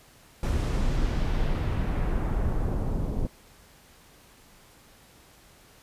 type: noise with low-pass filter sweep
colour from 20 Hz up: brown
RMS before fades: -26 dBFS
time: 0.43-3.27 s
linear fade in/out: 2 ms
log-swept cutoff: 12000 to 560 Hz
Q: 0.83
effects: pink hiss -55 dBFS RMS until 5.82 s + resampled to 32000 Hz